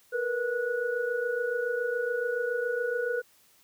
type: tone cluster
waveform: sine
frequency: 461.7 / 488.8 / 1466 Hz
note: A#4 / B4 / F#6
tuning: -17 / -18 / -16 cents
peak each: -33 / -29 / -33 dBFS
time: 0.12-3.22 s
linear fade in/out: 20 ms
effects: white hiss -62 dBFS RMS until 3.63 s